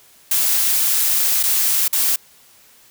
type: noise with dropouts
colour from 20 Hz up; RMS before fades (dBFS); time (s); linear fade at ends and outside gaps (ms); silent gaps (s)
blue; -17; 0.31-2.16; 5; 1.43-1.435 / 1.88-1.928
effects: white hiss -50 dBFS RMS until 2.9 s